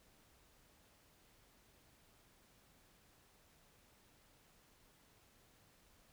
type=silence; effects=pink hiss -69 dBFS RMS until 6.12 s